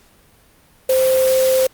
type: tone in noise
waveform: sine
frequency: 521 Hz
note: C5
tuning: 7 cents flat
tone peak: -12 dBFS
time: 0.89-1.67 s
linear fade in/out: 5 ms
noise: white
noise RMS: -25 dBFS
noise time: 0.89-1.67 s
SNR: +10 dB
effects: pink hiss -52 dBFS RMS until 1.73 s + Opus 48 kbps